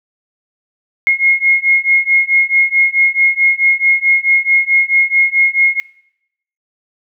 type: beating tone pair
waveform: sine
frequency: 2152 / 2156.6 Hz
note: C7 / C#7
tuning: +48 / -48 cents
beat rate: 4.6 Hz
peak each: -13 / -12 dBFS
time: 1.07-5.8 s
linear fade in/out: 0 ms
effects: noise-tail reverb RT60 0.8 s tail -23 dB re dry